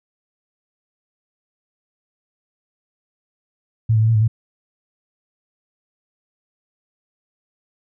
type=tone with pitch steps; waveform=sine; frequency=112.5 / 109.2 / 111 / 113.9 / 107.4 / 112.6 Hz; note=A2 / A2 / A2 / A#2 / A2 / A2; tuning=+39 / -13 / +16 / -40 / -41 / +40 cents; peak=-12 dBFS; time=3.89-4.28 s; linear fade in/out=10 ms; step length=65 ms; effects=none